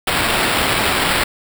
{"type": "noise with sample-and-hold", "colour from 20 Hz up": "white", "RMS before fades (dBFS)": -17, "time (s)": [0.07, 1.24], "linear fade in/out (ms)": 5, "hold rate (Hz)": 6300, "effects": []}